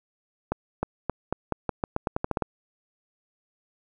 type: accelerating click train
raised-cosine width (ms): 1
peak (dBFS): -11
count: 14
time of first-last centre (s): 0.52-2.423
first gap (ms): 310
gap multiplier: 0.86
effects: none